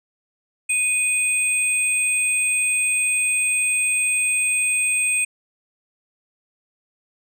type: tone pair together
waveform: sine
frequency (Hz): 2489 / 8391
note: D#7 / C9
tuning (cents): 0 / +4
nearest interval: octave + major sixth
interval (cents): 2104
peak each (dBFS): -19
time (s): 0.69-5.25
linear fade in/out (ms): 10
effects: tanh soft clip ceiling -13 dBFS